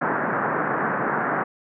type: band-pass noise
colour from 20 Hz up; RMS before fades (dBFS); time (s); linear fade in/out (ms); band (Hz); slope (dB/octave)
white; -24; 0.01-1.44; 10; 130 to 1700; 48
effects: none